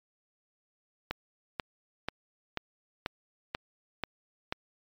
click train, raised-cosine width 0.3 ms, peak -15 dBFS, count 8, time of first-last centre 1.11-4.525 s, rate 2.05 Hz, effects MP3 96 kbps

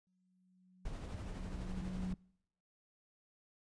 sine tone with exponential growth, 184.3 Hz, F#3, 7 cents flat, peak -36 dBFS, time 0.07-2.14 s, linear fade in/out 0 ms, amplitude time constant 450 ms
brown noise with tremolo, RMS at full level -42 dBFS, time 0.85-2.13 s, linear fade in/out 5 ms, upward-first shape sine, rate 12 Hz, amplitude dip 35%
effects noise-tail reverb RT60 0.8 s tail -25 dB re dry + resampled to 22050 Hz

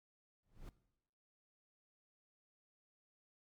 brown noise with exponential growth, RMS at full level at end -44 dBFS, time 0.43-0.69 s, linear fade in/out 2 ms, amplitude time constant 56 ms, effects noise-tail reverb RT60 0.9 s tail -18 dB re dry + MP3 96 kbps

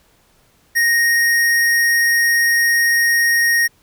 square tone, 1864.7 Hz, A#6, in tune, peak -13 dBFS, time 0.75-3.68 s, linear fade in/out 20 ms, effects pink hiss -56 dBFS RMS until 3.82 s

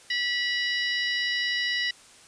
harmonic tone with a mistuned harmonic, 976 Hz, B5, 21 cents flat, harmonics 2 / 3 / 4 / 5 / 6, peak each -27 / -31 / -33 / -35 / -37 dBFS, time 0.1-1.91 s, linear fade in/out 5 ms, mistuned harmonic 6, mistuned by -100 cents, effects white hiss -52 dBFS RMS until 2.27 s + resampled to 22050 Hz

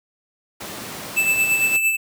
pink noise, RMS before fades -32 dBFS, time 0.6-1.77 s, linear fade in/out 10 ms
square tone with tremolo, 2637 Hz, E7, in tune, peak -15 dBFS, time 1.16-1.97 s, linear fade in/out 20 ms, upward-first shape sine, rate 8.8 Hz, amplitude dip 50%
effects high-pass 150 Hz 12 dB/octave

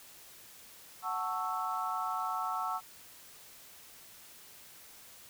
sine chord, F# minor seventh, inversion none, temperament equal with one note detuned, 740 / 887.7 / 1108.7 / 1318.5 Hz, F#5 / A5 / C#6 / E6, 0 / +15 / 0 / 0 cents, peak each -38 / -39 / -38 / -36 dBFS, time 1.02-2.81 s, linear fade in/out 50 ms, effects white hiss -54 dBFS RMS until 5.29 s

